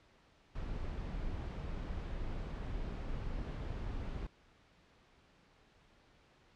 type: noise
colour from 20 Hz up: brown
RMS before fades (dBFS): -40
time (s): 0.55-4.27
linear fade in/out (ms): 5
effects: pink hiss -66 dBFS RMS until 6.55 s + low-pass 4000 Hz 12 dB/octave